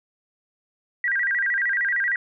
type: tone with vibrato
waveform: sine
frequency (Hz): 1760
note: A6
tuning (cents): 0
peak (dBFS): -20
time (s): 1.04-2.16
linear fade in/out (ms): 2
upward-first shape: square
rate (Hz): 13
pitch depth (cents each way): 170
effects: none